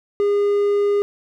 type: tone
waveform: triangle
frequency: 407.5 Hz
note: G#4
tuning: 33 cents flat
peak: -13 dBFS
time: 0.2-1.02 s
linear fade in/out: 0 ms
effects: none